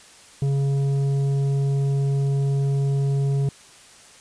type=tone with tanh clipping; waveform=triangle; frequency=138.59 Hz; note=C#3; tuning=in tune; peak=-20 dBFS; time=0.42-3.49 s; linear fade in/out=2 ms; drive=12 dB; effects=white hiss -48 dBFS RMS until 4.2 s + resampled to 22050 Hz